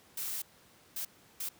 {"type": "noise bursts at uneven times", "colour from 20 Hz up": "blue", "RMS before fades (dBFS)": -37, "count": 3, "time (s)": [[0.17, 0.42], [0.96, 1.05], [1.4, 1.49]], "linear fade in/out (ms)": 5, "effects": ["pink hiss -61 dBFS RMS until 1.59 s", "high-pass 100 Hz 12 dB/octave"]}